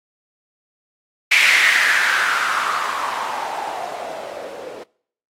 violet noise with low-pass filter sweep, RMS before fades -20 dBFS, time 1.31-4.84 s, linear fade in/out 10 ms, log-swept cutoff 2300 to 460 Hz, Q 4.9, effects noise-tail reverb RT60 0.6 s tail -24 dB re dry + AAC 48 kbps

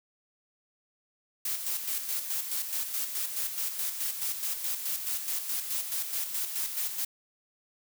blue noise with tremolo, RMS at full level -31 dBFS, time 1.45-7.05 s, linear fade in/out 5 ms, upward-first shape square, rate 4.7 Hz, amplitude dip 50%, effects none

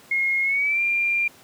sine tone with pitch glide, 2152 to 2388 Hz, C7 to D7, +48 to +28 cents, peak -19 dBFS, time 0.11-1.28 s, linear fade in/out 5 ms, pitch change +180 cents, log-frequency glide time 0.43-0.82 s, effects pink hiss -50 dBFS RMS until 1.43 s + high-pass 150 Hz 12 dB/octave

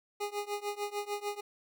25% pulse tone with tremolo, 411.3 Hz, G#4, 17 cents flat, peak -27 dBFS, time 0.2-1.41 s, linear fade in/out 10 ms, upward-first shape triangle, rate 6.7 Hz, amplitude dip 95%, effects none

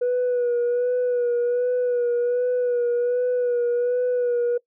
sine tone with vibrato, 488.1 Hz, B4, 20 cents flat, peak -17 dBFS, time 0.01-4.58 s, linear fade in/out 10 ms, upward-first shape sine, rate 1.3 Hz, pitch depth 32 cents each way, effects noise-tail reverb RT60 0.1 s tail -22 dB re dry + tanh soft clip ceiling -17 dBFS

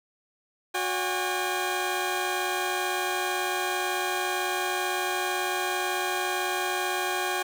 15% pulse tone cluster, 365.5 / 574 / 809 Hz, F#4 / D5 / G#5, -21 / -40 / -46 cents, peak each -23 / -31 / -23 dBFS, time 0.74-7.43 s, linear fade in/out 10 ms, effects none

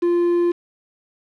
triangle tone with quantisation, 347.2 Hz, F4, 10 cents flat, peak -13 dBFS, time 0.02-0.52 s, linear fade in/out 10 ms, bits 6, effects low-pass 3000 Hz 12 dB/octave

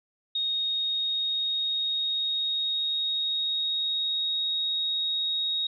sine tone with pitch glide, 3729 to 3764 Hz, A#7 to A#7, 0 to +16 cents, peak -25 dBFS, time 0.35-5.67 s, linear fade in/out 5 ms, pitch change +16 cents, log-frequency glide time 0.6-4.41 s, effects none

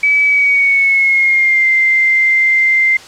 sine tone with pitch glide, 2290 to 2088 Hz, D7 to C7, -44 to -4 cents, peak -8 dBFS, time 0.03-2.97 s, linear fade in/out 5 ms, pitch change -160 cents, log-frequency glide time 0.25-1.67 s, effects white hiss -35 dBFS RMS until 3.07 s + low-pass 6000 Hz 12 dB/octave

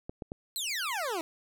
clicks, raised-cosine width 2 ms, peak -24 dBFS, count 3, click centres 0.095 / 0.222 / 0.319 s
20% pulse exponential sweep, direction down, 4241 to 310 Hz, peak -26 dBFS, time 0.56-1.21 s, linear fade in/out 0 ms
effects none

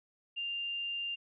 sine tone, 2794 Hz, F7, in tune, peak -34 dBFS, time 0.36-1.16 s, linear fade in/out 20 ms, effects none

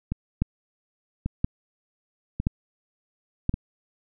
two click trains, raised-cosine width 5 ms, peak -9 / -14 dBFS, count 4 / 4, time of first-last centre 0.42-3.494 / 0.12-3.541 s, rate 0.976 / 0.877 Hz, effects none

